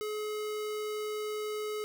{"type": "tone", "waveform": "square", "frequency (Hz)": 424.9, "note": "G#4", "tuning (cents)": 40, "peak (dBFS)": -34, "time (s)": [0.01, 1.84], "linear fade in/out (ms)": 0, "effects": []}